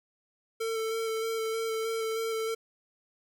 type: tone with vibrato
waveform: square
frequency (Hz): 447.9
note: A4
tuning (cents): +31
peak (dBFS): -30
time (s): 0.6-2.55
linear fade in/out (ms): 10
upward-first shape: square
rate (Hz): 3.2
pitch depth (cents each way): 14
effects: none